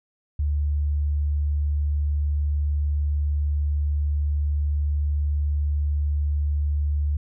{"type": "tone", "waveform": "sine", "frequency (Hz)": 73.3, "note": "D2", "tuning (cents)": -3, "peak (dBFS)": -20, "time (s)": [0.39, 7.17], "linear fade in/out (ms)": 5, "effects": []}